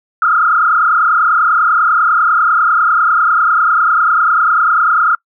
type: tone with frequency modulation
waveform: sine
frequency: 1332 Hz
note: E6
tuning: 18 cents sharp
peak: -8 dBFS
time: 0.22-5.15 s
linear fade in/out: 2 ms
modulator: 30.1 Hz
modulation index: 3
effects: noise-tail reverb RT60 0.1 s tail -26 dB re dry